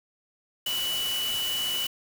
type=tone in noise; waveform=sine; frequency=2960 Hz; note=F#7; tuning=in tune; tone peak=-27 dBFS; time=0.66-1.87 s; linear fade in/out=5 ms; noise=white; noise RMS=-34 dBFS; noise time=0.66-1.87 s; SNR=+4 dB; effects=none